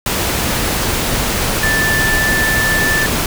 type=tone in noise; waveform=sine; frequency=1760 Hz; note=A6; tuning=in tune; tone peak=-14 dBFS; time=1.63-3.06 s; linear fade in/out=2 ms; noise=pink; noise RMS=-17 dBFS; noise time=0.06-3.26 s; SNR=0 dB; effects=none